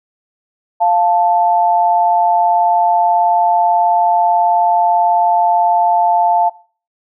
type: tone pair together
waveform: sine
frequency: 698.5 / 880.1 Hz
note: F5 / A5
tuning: 0 / 0 cents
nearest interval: major third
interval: 400 cents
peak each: -12 dBFS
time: 0.8-6.5 s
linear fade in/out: 20 ms
effects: noise-tail reverb RT60 0.4 s tail -19 dB re dry